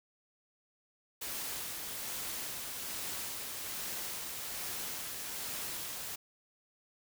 white noise with tremolo, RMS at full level -39 dBFS, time 1.21-6.16 s, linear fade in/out 10 ms, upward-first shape sine, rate 1.2 Hz, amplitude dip 25%, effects none

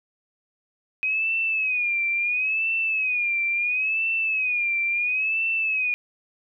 sine tone with vibrato, 2509 Hz, D#7, 14 cents sharp, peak -21 dBFS, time 1.03-5.94 s, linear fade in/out 0 ms, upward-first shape sine, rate 0.73 Hz, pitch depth 110 cents each way, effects none

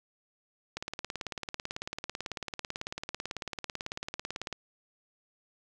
click train, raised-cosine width 0.2 ms, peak -18 dBFS, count 69, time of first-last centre 0.77-4.527 s, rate 18.1 Hz, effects none

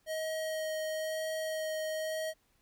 square tone with vibrato, 630 Hz, D#5, 21 cents sharp, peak -34 dBFS, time 0.06-2.34 s, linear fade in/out 50 ms, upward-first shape sine, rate 1 Hz, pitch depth 10 cents each way, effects pink hiss -72 dBFS RMS until 2.61 s

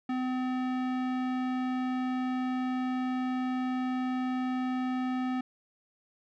square tone with low-pass filter, 255.1 Hz, C4, 44 cents flat, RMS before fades -31 dBFS, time 0.09-5.41 s, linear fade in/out 5 ms, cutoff 2300 Hz, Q 0.74, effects none

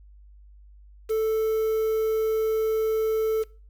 triangle tone with quantisation, 440 Hz, A4, in tune, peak -19 dBFS, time 1.09-3.44 s, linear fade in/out 20 ms, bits 7, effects noise-tail reverb RT60 0.4 s tail -23 dB re dry + added 50 Hz sine -47 dBFS peak until 3.69 s

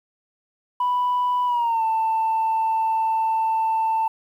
sine tone with pitch glide, 987.8 to 890.3 Hz, B5 to A5, 0 to +20 cents, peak -17 dBFS, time 0.8-4.08 s, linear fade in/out 5 ms, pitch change -180 cents, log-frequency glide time 1.46-1.83 s, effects tanh soft clip ceiling -16 dBFS + 9-bit

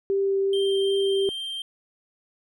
sine tone with vibrato, 392 Hz, G4, in tune, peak -20 dBFS, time 0.1-1.29 s, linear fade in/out 0 ms, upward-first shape triangle, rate 2.6 Hz, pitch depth 8 cents each way
triangle tone, 3158 Hz, G7, 12 cents sharp, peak -28 dBFS, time 0.53-1.62 s, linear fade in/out 2 ms
effects none

